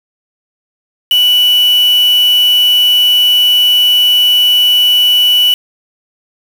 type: tone with quantisation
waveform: sine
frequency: 2960 Hz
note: F#7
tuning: in tune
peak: -6 dBFS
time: 1.11-5.54 s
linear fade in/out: 2 ms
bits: 3
effects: none